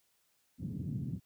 pink band-pass noise, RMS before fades -38 dBFS, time 0.58-1.2 s, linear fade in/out 50 ms, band 110 to 210 Hz, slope 24 dB/octave, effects white hiss -74 dBFS RMS until 1.25 s

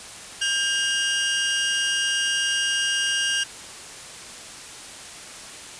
sawtooth tone pair together, 1597 / 2846 Hz, G6 / F7, +32 / +32 cents, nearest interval minor seventh, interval 1000 cents, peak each -21 / -20 dBFS, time 0.41-3.44 s, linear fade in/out 10 ms, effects white hiss -39 dBFS RMS until 5.79 s + resampled to 22050 Hz

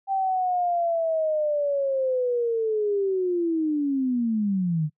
sine linear sweep, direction down, 784 to 146.83 Hz, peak -21 dBFS, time 0.07-4.9 s, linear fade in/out 50 ms, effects noise-tail reverb RT60 0.1 s tail -25 dB re dry

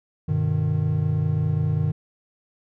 triangle chord, G augmented, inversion none, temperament equal with one note detuned, 98 / 123.47 / 152.89 Hz, G2 / B2 / D#3, 0 / 0 / -30 cents, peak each -23 / -25 / -20 dBFS, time 0.28-1.92 s, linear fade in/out 10 ms, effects none

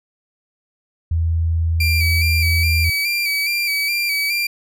sine tone, 82.41 Hz, E2, in tune, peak -15 dBFS, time 1.11-2.9 s, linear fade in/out 5 ms
30% pulse tone with vibrato, 2329 Hz, D7, 15 cents flat, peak -15 dBFS, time 1.8-4.47 s, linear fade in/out 5 ms, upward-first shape square, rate 2.4 Hz, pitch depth 35 cents each way
effects none

